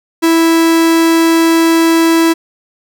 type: tone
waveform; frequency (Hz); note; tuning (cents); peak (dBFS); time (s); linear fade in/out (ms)
45% pulse; 329.1; E4; -3; -7; 0.22-2.34; 20
effects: none